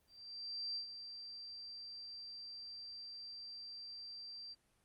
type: tone with ADSR envelope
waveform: sine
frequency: 4700 Hz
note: D8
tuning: 1 cent sharp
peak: -38 dBFS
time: 0.07-4.55 s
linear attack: 690 ms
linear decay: 99 ms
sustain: -9 dB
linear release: 28 ms
effects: pink hiss -75 dBFS RMS until 4.84 s + Opus 32 kbps